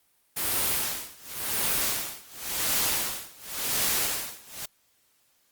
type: noise with tremolo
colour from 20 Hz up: white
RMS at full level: -25 dBFS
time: 0.36-4.66 s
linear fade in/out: 10 ms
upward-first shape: sine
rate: 0.92 Hz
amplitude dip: 95%
effects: white hiss -67 dBFS RMS until 5.51 s + Opus 32 kbps